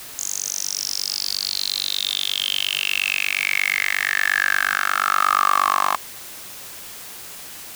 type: tone with high-pass filter sweep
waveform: 10% pulse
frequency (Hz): 48.47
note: G1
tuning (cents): -19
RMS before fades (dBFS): -22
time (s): 0.19-5.96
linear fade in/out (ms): 0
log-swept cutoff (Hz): 6800 to 1000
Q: 8.7
effects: white hiss -37 dBFS RMS until 7.75 s